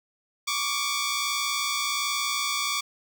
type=tone pair together; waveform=10% pulse; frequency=1118.7 / 1180 Hz; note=C#6 / D6; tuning=+15 / +8 cents; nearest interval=minor second; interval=93 cents; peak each=-20 dBFS; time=0.47-2.81 s; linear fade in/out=10 ms; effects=none